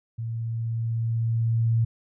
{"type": "tone with level ramp", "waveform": "sine", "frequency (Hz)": 114.5, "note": "A#2", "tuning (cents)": -31, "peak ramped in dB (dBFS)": [-28, -18], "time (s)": [0.18, 1.85], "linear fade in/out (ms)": 10, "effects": []}